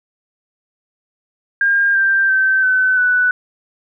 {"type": "tone with pitch steps", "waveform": "sine", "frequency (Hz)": [1609, 1577.7, 1547, 1516.9, 1487.4], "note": ["G6", "G6", "G6", "F#6", "F#6"], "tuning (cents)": [45, 11, -23, 43, 9], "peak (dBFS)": -11, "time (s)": [1.61, 3.31], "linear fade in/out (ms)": 2, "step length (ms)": 340, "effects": []}